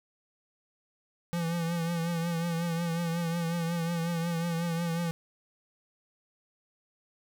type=tone with vibrato; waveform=square; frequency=168.6 Hz; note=E3; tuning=39 cents sharp; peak=-29 dBFS; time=1.33-5.11 s; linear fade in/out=0 ms; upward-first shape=triangle; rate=5.5 Hz; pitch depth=55 cents each way; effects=10-bit